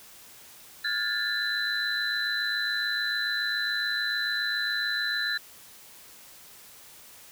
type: tone cluster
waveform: sine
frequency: 1416 / 1646 / 1753 / 4016 Hz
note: F6 / G#6 / A6 / B7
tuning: +23 / -16 / -7 / +28 cents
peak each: -35 / -33 / -30 / -30 dBFS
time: 0.84-5.38 s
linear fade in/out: 10 ms
effects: white hiss -50 dBFS RMS until 7.31 s